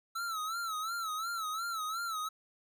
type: tone with vibrato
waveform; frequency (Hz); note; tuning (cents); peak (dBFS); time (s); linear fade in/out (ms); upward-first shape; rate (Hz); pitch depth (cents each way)
square; 1318.5; E6; 0; -35; 0.15-2.29; 10; sine; 2.8; 100
effects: none